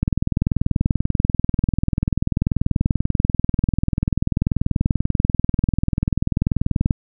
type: click train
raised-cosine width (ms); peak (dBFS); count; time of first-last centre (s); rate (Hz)
5; -5; 142; 0.03-6.908; 20.5
effects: none